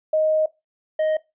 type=tone pair in turn; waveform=sine / triangle; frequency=624 / 624 Hz; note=D#5 / D#5; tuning=+5 / +5 cents; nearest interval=unison; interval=0 cents; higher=neither; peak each=-16 dBFS; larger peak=neither; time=0.13-0.46 / 0.99-1.17 s; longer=first; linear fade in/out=5 ms; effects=noise-tail reverb RT60 0.2 s tail -19 dB re dry + resampled to 8000 Hz